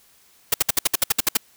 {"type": "noise bursts", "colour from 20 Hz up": "white", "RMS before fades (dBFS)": -17, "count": 11, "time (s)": [0.52, 1.371], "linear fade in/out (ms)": 5, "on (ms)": 21, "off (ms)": 62, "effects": ["white hiss -56 dBFS RMS until 1.56 s"]}